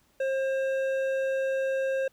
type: tone with hard clipping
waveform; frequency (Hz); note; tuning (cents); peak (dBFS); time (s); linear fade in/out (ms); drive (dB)
sine; 534; C5; +35; -27; 0.2-2.08; 5; 9
effects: pink hiss -66 dBFS RMS until 2.12 s